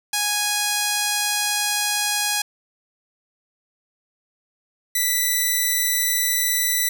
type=tone pair in turn; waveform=5% pulse; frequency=829 / 1977.4 Hz; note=G#5 / B6; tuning=-3 / +2 cents; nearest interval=octave + minor third; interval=1505 cents; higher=second; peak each=-8 dBFS; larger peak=neither; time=0.13-2.42 / 4.95-6.89 s; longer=first; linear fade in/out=5 ms; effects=none